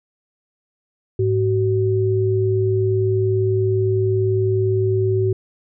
sine tone pair together, 106.2 / 377.7 Hz, G#2 / F#4, +39 / +36 cents, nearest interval octave + minor seventh, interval 2197 cents, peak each -18 dBFS, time 1.19-5.33 s, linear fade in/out 5 ms, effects none

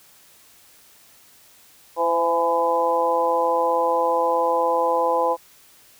harmonic tone with a mistuned harmonic, 167.7 Hz, E3, 30 cents sharp, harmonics 2 / 3 / 4 / 5 / 6, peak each -32 / -21 / -28 / -23 / -23 dBFS, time 1.96-5.37 s, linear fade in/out 50 ms, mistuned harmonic 3, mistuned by +23 cents, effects white hiss -52 dBFS RMS until 5.99 s

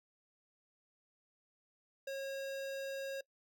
square tone with notch filter, 544 Hz, C#5, 33 cents flat, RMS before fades -41 dBFS, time 2.07-3.21 s, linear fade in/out 5 ms, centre 10000 Hz, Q 1.8, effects noise-tail reverb RT60 0.1 s tail -23 dB re dry

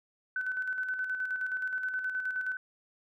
sine tone with tremolo, 1513 Hz, F#6, 38 cents sharp, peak -29 dBFS, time 0.36-2.57 s, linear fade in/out 2 ms, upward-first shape square, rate 9.5 Hz, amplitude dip 45%, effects none

